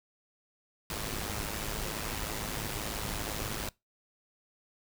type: noise with amplitude modulation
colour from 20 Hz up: pink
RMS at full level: -33 dBFS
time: 0.9-3.69 s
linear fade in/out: 2 ms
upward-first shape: sine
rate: 106 Hz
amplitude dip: 65%
effects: noise-tail reverb RT60 0.2 s tail -22 dB re dry